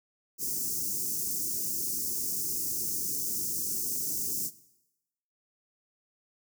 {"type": "band-stop noise", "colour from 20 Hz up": "white", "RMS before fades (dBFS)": -32, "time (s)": [0.38, 4.51], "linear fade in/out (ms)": 50, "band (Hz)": [410, 5300], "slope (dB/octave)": 48, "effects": ["noise-tail reverb RT60 0.9 s tail -18 dB re dry", "high-pass 100 Hz 12 dB/octave"]}